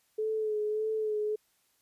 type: tone with vibrato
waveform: sine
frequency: 430 Hz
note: A4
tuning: 40 cents flat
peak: -28 dBFS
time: 0.18-1.36 s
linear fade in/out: 10 ms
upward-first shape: sine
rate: 1.7 Hz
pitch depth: 32 cents each way
effects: white hiss -71 dBFS RMS until 1.81 s + resampled to 32000 Hz